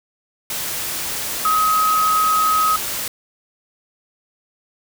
sine tone in noise, 1267 Hz, D#6, 31 cents sharp, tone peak -14 dBFS, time 1.45-2.76 s, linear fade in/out 2 ms, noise white, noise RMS -25 dBFS, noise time 0.5-3.08 s, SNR +8 dB, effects none

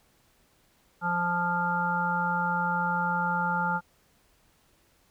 harmonic tone, 174.61 Hz, F3, in tune, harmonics 1 / 3 / 5 / 7 / 8, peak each -32 / -40 / -28 / -36 / -29 dBFS, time 1.01-3.81 s, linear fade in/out 50 ms, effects pink hiss -65 dBFS RMS until 5.1 s

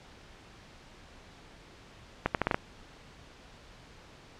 accelerating click train, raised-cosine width 0.5 ms, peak -10 dBFS, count 6, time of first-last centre 2.26-2.545 s, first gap 88 ms, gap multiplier 0.78, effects pink hiss -53 dBFS RMS until 4.39 s + low-pass 5000 Hz 12 dB/octave

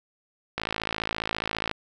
click train, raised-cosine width 0.3 ms, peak -11 dBFS, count 63, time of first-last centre 0.58-1.713 s, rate 54.7 Hz, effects none

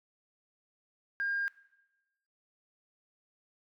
sine tone, 1610 Hz, G6, 46 cents sharp, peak -29 dBFS, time 1.2-1.48 s, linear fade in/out 0 ms, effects noise-tail reverb RT60 1.0 s tail -19 dB re dry + tanh soft clip ceiling -25 dBFS

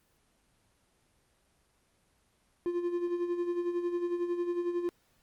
triangle tone with tremolo, 349.2 Hz, F4, in tune, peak -25 dBFS, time 2.66-4.89 s, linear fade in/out 0 ms, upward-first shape sine, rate 11 Hz, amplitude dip 60%, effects pink hiss -70 dBFS RMS until 5.22 s + Opus 24 kbps

